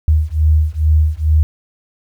sine beating tone pair, 76.3 / 78.6 Hz, D#2 / D#2, -33 / +18 cents, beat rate 2.3 Hz, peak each -13 dBFS, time 0.08-1.43 s, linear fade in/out 0 ms, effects 8-bit

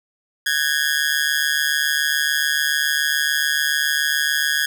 sawtooth tone with amplitude modulation, 1657 Hz, G#6, 4 cents flat, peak -10 dBFS, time 0.46-4.66 s, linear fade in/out 5 ms, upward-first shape sine, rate 147 Hz, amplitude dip 95%, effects none

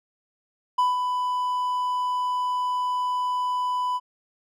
triangle tone with ADSR envelope, 996 Hz, B5, 14 cents sharp, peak -15 dBFS, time 0.78-4 s, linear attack 9 ms, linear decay 170 ms, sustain -6 dB, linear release 39 ms, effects none

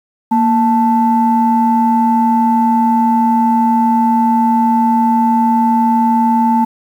sine tone pair together, 233.1 / 880.1 Hz, A#3 / A5, 0 / 0 cents, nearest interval octave + major seventh, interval 2300 cents, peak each -11 dBFS, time 0.31-6.65 s, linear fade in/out 10 ms, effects tanh soft clip ceiling -2 dBFS + 7-bit

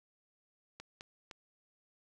clicks, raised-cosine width 0.2 ms, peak -29 dBFS, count 3, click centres 0.8 / 1.009 / 1.312 s, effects none

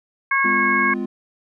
harmonic tone, 546 Hz, C#5, 26 cents flat, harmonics 2 / 3 / 4, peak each -20 / -20 / -20 dBFS, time 0.31-0.94 s, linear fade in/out 5 ms
triangle chord, F minor, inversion first, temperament equal with one note detuned, 207.7 / 255.1 / 349.2 Hz, Ab3 / C4 / F4, 0 / -44 / 0 cents, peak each -25 / -25 / -26 dBFS, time 0.44-1.06 s, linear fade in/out 10 ms
effects none

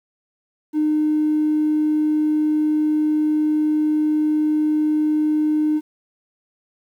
triangle tone, 305.3 Hz, D#4, 33 cents flat, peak -12 dBFS, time 0.73-5.81 s, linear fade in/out 50 ms, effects tanh soft clip ceiling -13 dBFS + 9-bit

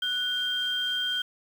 sine tone pair together, 1480 / 3182 Hz, F#6 / G7, 0 / +25 cents, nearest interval octave + minor second, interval 1325 cents, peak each -31 / -26 dBFS, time 0.02-1.22 s, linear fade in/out 5 ms, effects tanh soft clip ceiling -19 dBFS + 8-bit

